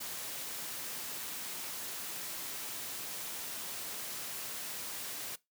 white high-pass noise, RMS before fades -41 dBFS, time 0-5.36 s, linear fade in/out 10 ms, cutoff 110 Hz, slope 12 dB/octave, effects noise-tail reverb RT60 0.2 s tail -21 dB re dry

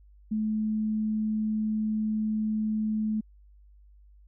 sine tone, 216 Hz, A3, 32 cents flat, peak -25 dBFS, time 0.31-3.21 s, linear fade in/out 10 ms, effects added 50 Hz sine -52 dBFS peak until 4.27 s

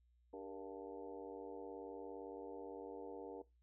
harmonic tone with a mistuned harmonic, 98 Hz, G2, in tune, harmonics 3 / 4 / 5 / 6 / 7 / 8 / 9, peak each -53 / -53 / -50 / -60 / -59 / -63 / -59 dBFS, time 0.33-3.42 s, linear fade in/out 5 ms, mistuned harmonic 5, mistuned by -67 cents, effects noise-tail reverb RT60 0.2 s tail -18 dB re dry + added 60 Hz sine -70 dBFS peak until 3.62 s

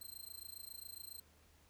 5% pulse tone with amplitude modulation, 4133 Hz, C8, 22 cents flat, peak -38 dBFS, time 0.01-1.2 s, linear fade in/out 5 ms, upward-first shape sine, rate 27.3 Hz, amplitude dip 95%, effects added 77 Hz sine -70 dBFS peak until 1.69 s + pink hiss -69 dBFS RMS until 1.69 s

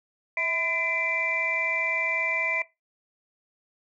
sine tone cluster, 649 / 1010 / 2028 / 2353 Hz, E5 / B5 / B6 / D7, -27 / +39 / +45 / +3 cents, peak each -34 / -36 / -27 / -28 dBFS, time 0.37-2.62 s, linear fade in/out 2 ms, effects noise-tail reverb RT60 0.2 s tail -17 dB re dry + tanh soft clip ceiling -14 dBFS

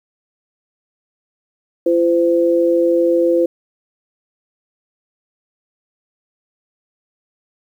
sine tone pair together, 340.3 / 513 Hz, F4 / C5, -45 / -34 cents, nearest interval perfect fifth, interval 711 cents, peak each -14 dBFS, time 1.86-3.46 s, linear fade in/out 5 ms, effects 8-bit

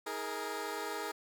15% pulse chord, D# suspended fourth, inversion none, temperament equal with one note detuned, 318.2 / 415.3 / 466.2 Hz, D#4 / G#4 / A#4, +39 / 0 / 0 cents, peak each -38 / -33 / -35 dBFS, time 0.06-1.12 s, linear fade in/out 10 ms, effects none

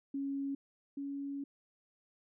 sine tone pair in turn, 276.6 / 279.8 Hz, C#4 / C#4, -4 / +16 cents, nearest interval unison, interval 20 cents, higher second, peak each -34 / -37 dBFS, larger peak first, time 0.14-0.55 / 0.97-1.44 s, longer second, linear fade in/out 5 ms, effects none

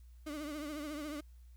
35% pulse tone with vibrato, 298.1 Hz, D4, 26 cents sharp, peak -38 dBFS, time 0.26-1.21 s, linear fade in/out 10 ms, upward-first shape triangle, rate 14 Hz, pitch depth 98 cents each way, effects added 60 Hz sine -53 dBFS peak until 1.56 s + white hiss -75 dBFS RMS until 1.56 s

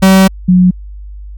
45% pulse / sine tone pair in turn, 190.7 / 181.75 Hz, G3 / F#3, -47 / -31 cents, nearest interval minor second, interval 84 cents, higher first, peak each -3 dBFS, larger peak neither, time 0.02-0.28 / 0.48-0.71 s, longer first, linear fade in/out 10 ms, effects added 50 Hz sine -25 dBFS peak until 1.37 s

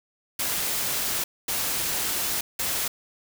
white noise bursts at uneven times, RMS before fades -27 dBFS, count 3, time 0.39-1.24 / 1.48-2.41 / 2.59-2.88 s, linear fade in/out 5 ms, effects none

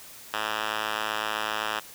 5% pulse tone with band-pass filter, 107.8 Hz, A2, 35 cents flat, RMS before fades -30 dBFS, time 0.33-1.8 s, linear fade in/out 10 ms, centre 2100 Hz, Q 1.3, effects white hiss -46 dBFS RMS until 1.94 s

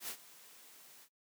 white noise with ADSR envelope, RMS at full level -40 dBFS, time 0-1.09 s, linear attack 85 ms, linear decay 76 ms, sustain -18 dB, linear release 69 ms, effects noise-tail reverb RT60 0.1 s tail -20 dB re dry + high-pass 200 Hz 12 dB/octave

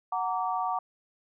sine chord, Gb augmented, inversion none, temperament just, 740 / 925 / 1156.2 Hz, Gb5 / Bb5 / D6, 0 / -14 / -27 cents, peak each -30 / -32 / -32 dBFS, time 0.12-0.79 s, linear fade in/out 5 ms, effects none

